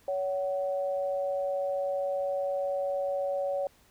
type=tone pair together; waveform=sine; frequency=561.9 / 750 Hz; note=C#5 / F#5; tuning=+23 / +23 cents; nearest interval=perfect fourth; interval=500 cents; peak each=-28 / -36 dBFS; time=0.08-3.67 s; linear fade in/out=2 ms; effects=pink hiss -62 dBFS RMS until 3.9 s